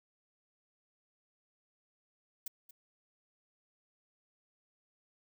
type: noise with echo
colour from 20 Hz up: violet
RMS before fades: -39 dBFS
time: 2.46-2.48 s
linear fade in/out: 5 ms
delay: 230 ms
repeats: 1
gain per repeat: -15 dB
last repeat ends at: 2.71 s
effects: none